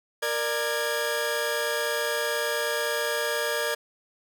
sawtooth tone cluster, 466 / 595 / 1650 Hz, A#4 / D5 / G#6, -1 / +22 / -12 cents, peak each -26 dBFS, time 0.22-3.75 s, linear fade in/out 10 ms, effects none

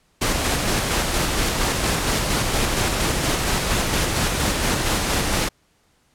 pink noise with tremolo, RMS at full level -20 dBFS, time 0.21-5.49 s, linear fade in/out 10 ms, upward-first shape square, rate 4.3 Hz, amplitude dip 25%, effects pink hiss -62 dBFS RMS until 6.14 s + low-pass 11000 Hz 12 dB/octave

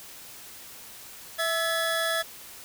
25% pulse tone pair together, 657 / 1703 Hz, E5 / G#6, -6 / +43 cents, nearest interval octave + major third, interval 1649 cents, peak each -24 dBFS, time 1.38-2.23 s, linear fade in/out 20 ms, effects white hiss -45 dBFS RMS until 2.64 s

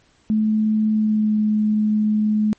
sine tone with pitch glide, 216 to 213.1 Hz, A3 to G#3, -32 to +45 cents, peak -15 dBFS, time 0.3-2.53 s, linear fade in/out 0 ms, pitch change -23 cents, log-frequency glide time 0.92-1.37 s, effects pink hiss -58 dBFS RMS until 2.58 s + MP3 32 kbps

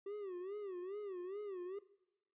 triangle tone with vibrato, 385.3 Hz, G4, 30 cents flat, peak -40 dBFS, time 0.06-1.79 s, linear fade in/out 5 ms, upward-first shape sine, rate 2.4 Hz, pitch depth 150 cents each way, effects noise-tail reverb RT60 0.9 s tail -19 dB re dry + resampled to 8000 Hz

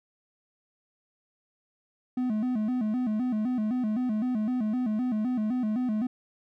triangle tone with vibrato, 232.2 Hz, A#3, 7 cents flat, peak -23 dBFS, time 2.17-6.07 s, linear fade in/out 5 ms, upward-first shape square, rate 3.9 Hz, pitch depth 140 cents each way, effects none

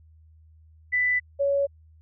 sine tone pair in turn, 1989 / 560.4 Hz, B6 / C#5, +12 / +19 cents, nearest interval octave + minor seventh, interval 2193 cents, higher first, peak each -20 dBFS, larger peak neither, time 0.92-1.2 / 1.39-1.67 s, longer neither, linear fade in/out 20 ms, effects added 79 Hz sine -51 dBFS peak until 2.01 s

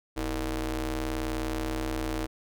sawtooth ring-modulated tone, 139.5 Hz, C#3, 11 cents sharp, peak -22 dBFS, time 0.16-2.27 s, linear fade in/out 20 ms, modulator 179 Hz, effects none

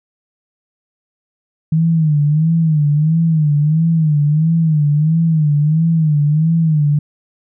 sine tone with vibrato, 155.56 Hz, D#3, in tune, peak -10 dBFS, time 1.72-6.99 s, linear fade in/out 5 ms, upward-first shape sine, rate 1.5 Hz, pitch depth 110 cents each way, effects none

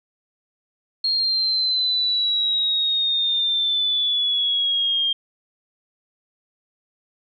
sine exponential sweep, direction down, 4252 to 3200 Hz, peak -18 dBFS, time 1.04-5.13 s, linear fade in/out 5 ms, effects none

